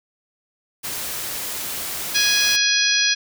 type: noise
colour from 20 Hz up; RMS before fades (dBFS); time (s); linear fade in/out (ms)
white; -28; 0.83-2.57; 20
type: harmonic tone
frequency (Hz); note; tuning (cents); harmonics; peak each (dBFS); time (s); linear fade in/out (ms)
830.6; G#5; 0; 2 / 3 / 4 / 5 / 6 / 7; -23 / -23 / -23 / -23 / -23 / -23; 2.14-3.15; 20
effects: none